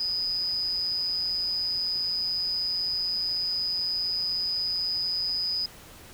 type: tone with amplitude modulation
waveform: sine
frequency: 4978 Hz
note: D#8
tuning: in tune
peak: -23 dBFS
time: 0-5.66 s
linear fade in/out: 5 ms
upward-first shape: sine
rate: 177 Hz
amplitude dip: 55%
effects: pink hiss -48 dBFS RMS until 6.13 s